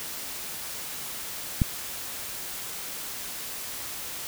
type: click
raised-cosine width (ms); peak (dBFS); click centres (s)
5; -8; 1.618
effects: white hiss -36 dBFS RMS until 4.27 s